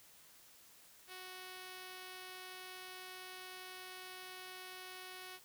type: tone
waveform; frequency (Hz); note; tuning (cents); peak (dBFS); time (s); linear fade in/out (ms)
5% pulse; 370; F#4; 0; -37; 1.07-5.4; 50
effects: white hiss -62 dBFS RMS until 5.44 s